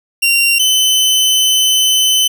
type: tone pair in turn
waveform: sawtooth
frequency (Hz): 2763 / 3040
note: F7 / F#7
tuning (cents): -19 / +46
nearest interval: major second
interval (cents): 165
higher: second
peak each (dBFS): -6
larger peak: neither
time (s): 0.22-0.59 / 0.59-2.28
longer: second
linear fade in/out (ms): 10
effects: none